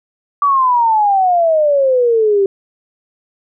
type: exponential sweep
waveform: sine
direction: down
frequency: 1161 to 385.9 Hz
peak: -9 dBFS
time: 0.42-2.46 s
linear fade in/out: 2 ms
effects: none